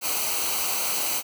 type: noise with comb filter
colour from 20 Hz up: white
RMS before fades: -26 dBFS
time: 0.01-1.23 s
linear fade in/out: 50 ms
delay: 0.57 ms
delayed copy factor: -0.7
effects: none